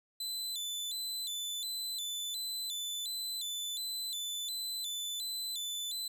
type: tone with vibrato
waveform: sawtooth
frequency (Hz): 3757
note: A#7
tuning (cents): +13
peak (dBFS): -33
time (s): 0.2-6.08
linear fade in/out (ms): 5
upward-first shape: square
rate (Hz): 1.4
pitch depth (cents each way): 120
effects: none